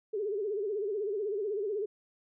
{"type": "tone with vibrato", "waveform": "sine", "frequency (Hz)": 411.5, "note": "G#4", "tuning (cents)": -16, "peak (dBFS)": -30, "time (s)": [0.13, 1.86], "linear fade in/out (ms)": 10, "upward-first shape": "sine", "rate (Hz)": 16, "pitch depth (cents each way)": 120, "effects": []}